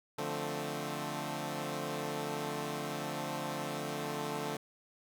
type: chord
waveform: 10% pulse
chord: D minor seventh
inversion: none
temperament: equal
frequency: 146.83 / 174.61 / 220 / 261.6 Hz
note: D3 / F3 / A3 / C4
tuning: 0 / 0 / 0 / 0 cents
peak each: -31 / -34 / -33 / -36 dBFS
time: 0.18-4.57 s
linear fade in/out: 5 ms
effects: none